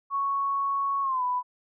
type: tone with pitch glide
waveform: sine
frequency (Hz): 1108.7 to 993.5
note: C#6 to B5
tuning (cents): 0 to +10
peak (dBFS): -24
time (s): 0.1-1.43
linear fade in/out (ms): 50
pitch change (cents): -190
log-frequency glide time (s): 1.02-1.23
effects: none